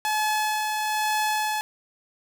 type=tone with tremolo; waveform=sawtooth; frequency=856 Hz; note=A5; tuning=48 cents flat; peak=-18 dBFS; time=0.05-1.61 s; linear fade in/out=0 ms; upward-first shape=sine; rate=1.1 Hz; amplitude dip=30%; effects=none